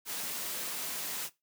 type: noise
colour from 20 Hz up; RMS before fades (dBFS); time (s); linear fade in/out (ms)
white; -37; 0.05-1.3; 50
effects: noise-tail reverb RT60 0.2 s tail -18 dB re dry + high-pass 150 Hz 12 dB/octave